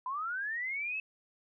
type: linear sweep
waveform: sine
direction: up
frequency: 987.8 to 2637 Hz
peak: -33 dBFS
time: 0.06-1 s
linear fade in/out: 2 ms
effects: none